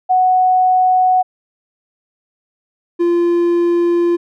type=tone pair in turn; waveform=sine / triangle; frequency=740 / 345.1 Hz; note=F#5 / F4; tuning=0 / -21 cents; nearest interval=octave + minor second; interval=1321 cents; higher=first; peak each=-9 dBFS; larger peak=neither; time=0.09-1.23 / 2.99-4.17 s; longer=second; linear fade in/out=20 ms; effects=none